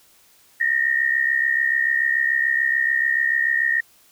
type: tone pair together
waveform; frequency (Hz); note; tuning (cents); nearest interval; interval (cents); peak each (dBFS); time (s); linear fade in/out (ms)
sine; 1821 / 1887.9; A#6 / A#6; -41 / +21; minor second; 62; -20; 0.6-3.81; 10
effects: white hiss -55 dBFS RMS until 4.11 s